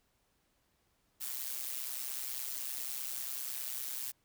blue noise with amplitude modulation, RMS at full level -36 dBFS, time 1.2-4.12 s, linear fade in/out 20 ms, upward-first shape sine, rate 130 Hz, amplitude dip 80%, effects pink hiss -75 dBFS RMS until 4.24 s

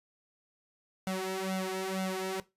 sawtooth tone with flanger, 188.9 Hz, F#3, 36 cents sharp, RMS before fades -34 dBFS, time 1.07-2.4 s, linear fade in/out 0 ms, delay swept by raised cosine 1.4 to 3.1 ms, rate 2.1 Hz, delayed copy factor +1, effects noise-tail reverb RT60 0.2 s tail -17 dB re dry + resampled to 32000 Hz

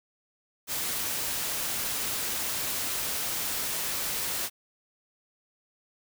white noise, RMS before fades -31 dBFS, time 0.67-4.5 s, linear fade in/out 50 ms, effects none

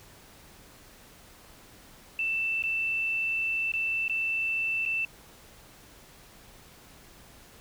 sine tone with dropouts, 2663 Hz, E7, 17 cents sharp, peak -26 dBFS, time 2.19-5.05 s, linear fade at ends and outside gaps 2 ms, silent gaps 2.624-2.637 / 3.719-3.737 / 4.081-4.096 / 4.853-4.86 s, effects pink hiss -53 dBFS RMS until 7.6 s

